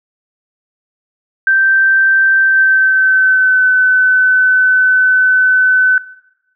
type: tone with pitch glide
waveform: sine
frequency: 1562 to 1512.3 Hz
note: G6 to F#6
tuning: -7 to +37 cents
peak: -7 dBFS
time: 1.47-5.98 s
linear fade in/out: 2 ms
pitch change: -56 cents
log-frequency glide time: 2.39-3.66 s
effects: noise-tail reverb RT60 0.9 s tail -19 dB re dry